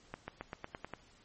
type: accelerating click train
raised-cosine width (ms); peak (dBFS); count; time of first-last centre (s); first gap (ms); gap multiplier
0.5; -25; 8; 0.14-0.937; 140; 0.93
effects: pink hiss -63 dBFS RMS until 1.24 s + MP3 32 kbps